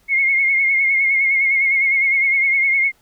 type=tone with vibrato; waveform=sine; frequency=2160 Hz; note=C#7; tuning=45 cents flat; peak=-13 dBFS; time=0.08-2.92 s; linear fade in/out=50 ms; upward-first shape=sine; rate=9.8 Hz; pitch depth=46 cents each way; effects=pink hiss -58 dBFS RMS until 3.01 s